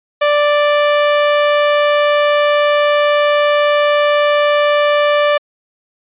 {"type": "tone", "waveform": "sawtooth", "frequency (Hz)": 587.3, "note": "D5", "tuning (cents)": 0, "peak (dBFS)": -6, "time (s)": [0.21, 5.38], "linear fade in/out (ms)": 10, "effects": ["resampled to 8000 Hz"]}